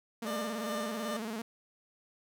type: tone with vibrato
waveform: sawtooth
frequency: 221.8 Hz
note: A3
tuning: 14 cents sharp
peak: -32 dBFS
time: 0.22-1.42 s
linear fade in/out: 5 ms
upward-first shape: square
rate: 18 Hz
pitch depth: 75 cents each way
type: tone with tremolo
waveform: 25% pulse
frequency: 599 Hz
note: D5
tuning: 34 cents sharp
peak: -31 dBFS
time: 0.26-1.17 s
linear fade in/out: 5 ms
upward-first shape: sine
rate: 2.5 Hz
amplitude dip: 50%
effects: none